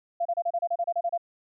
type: tone bursts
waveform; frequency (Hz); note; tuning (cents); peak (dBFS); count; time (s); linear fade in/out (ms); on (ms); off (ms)
sine; 687; F5; -29; -23; 12; 0.2-1.178; 10; 54; 30
effects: none